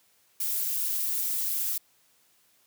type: noise with flanger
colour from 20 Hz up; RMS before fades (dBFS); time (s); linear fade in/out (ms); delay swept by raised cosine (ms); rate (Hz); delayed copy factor
violet; -29; 0.4-1.78; 5; 1.5 to 6.9; 2.6; -1
effects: white hiss -65 dBFS RMS until 2.66 s + high-pass 80 Hz 12 dB/octave